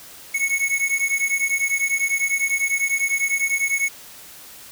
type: beating tone pair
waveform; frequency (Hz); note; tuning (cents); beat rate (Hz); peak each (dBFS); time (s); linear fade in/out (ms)
square; 2199 / 2209; C#7 / C#7; -14 / -7; 10; -23; 0.34-3.89; 10
effects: white hiss -42 dBFS RMS until 4.71 s